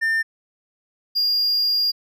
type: tone pair in turn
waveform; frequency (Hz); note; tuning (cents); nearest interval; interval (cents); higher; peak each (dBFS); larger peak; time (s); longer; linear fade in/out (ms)
triangle; 1800 / 4819; A6 / D8; +39 / +44; octave + perfect fourth; 1705; second; -16; neither; 0.01-0.23 / 1.15-1.92; second; 20
effects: none